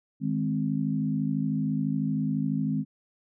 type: chord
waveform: sine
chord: Ab major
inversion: second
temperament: equal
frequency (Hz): 155.56 / 207.7 / 261.6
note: Eb3 / Ab3 / C4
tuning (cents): 0 / 0 / 0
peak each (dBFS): -29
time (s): 0.2-2.85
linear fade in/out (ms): 50
effects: none